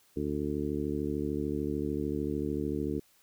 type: harmonic tone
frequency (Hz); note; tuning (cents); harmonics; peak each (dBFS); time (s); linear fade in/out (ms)
73.42; D2; 0; 1 / 2 / 3 / 4 / 5 / 6; -39 / -39 / -37 / -34 / -36 / -38; 0.16-3; 10
effects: white hiss -65 dBFS RMS until 3.22 s